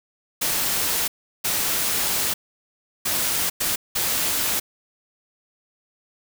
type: noise bursts at uneven times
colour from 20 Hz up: white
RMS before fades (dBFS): -23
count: 5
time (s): 0.41-1.08 / 1.44-2.34 / 3.05-3.5 / 3.6-3.76 / 3.95-4.6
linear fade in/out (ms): 10
effects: none